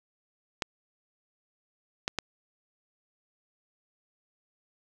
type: clicks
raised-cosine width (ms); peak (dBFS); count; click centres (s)
0.2; -11; 3; 0.622 / 2.079 / 2.187
effects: none